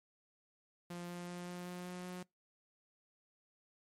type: tone with pitch steps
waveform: sawtooth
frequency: 174.61 / 175.62 / 176.64 / 177.66 / 178.69 / 179.73 / 180.77 Hz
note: F3 / F3 / F3 / F3 / F3 / F3 / F#3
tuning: 0 / +10 / +20 / +30 / +40 / +50 / -40 cents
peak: -39 dBFS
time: 0.9-2.23 s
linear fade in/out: 5 ms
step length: 190 ms
effects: noise-tail reverb RT60 0.2 s tail -26 dB re dry + MP3 64 kbps